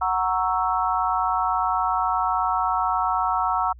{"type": "chord", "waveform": "sine", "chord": "F# dominant seventh", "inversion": "none", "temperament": "equal", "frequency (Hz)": [740, 932.3, 1108.7, 1318.5], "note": ["F#5", "A#5", "C#6", "E6"], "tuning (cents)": [0, 0, 0, 0], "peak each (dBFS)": [-25, -25, -27, -25], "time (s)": [0.01, 3.73], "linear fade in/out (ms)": 10, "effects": ["added 60 Hz sine -42 dBFS peak until 3.79 s"]}